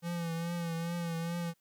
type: tone with vibrato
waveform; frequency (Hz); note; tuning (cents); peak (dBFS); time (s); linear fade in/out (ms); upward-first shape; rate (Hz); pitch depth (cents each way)
square; 168.9; E3; +42; -34; 0.02-1.54; 50; triangle; 2.4; 49
effects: white hiss -75 dBFS RMS until 1.6 s